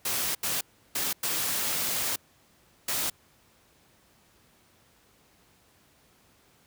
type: noise bursts at uneven times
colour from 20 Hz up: white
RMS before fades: -29 dBFS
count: 5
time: 0.05-0.35 / 0.43-0.61 / 0.95-1.13 / 1.23-2.16 / 2.88-3.1 s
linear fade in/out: 5 ms
effects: pink hiss -62 dBFS RMS until 6.66 s + high-pass 60 Hz 12 dB/octave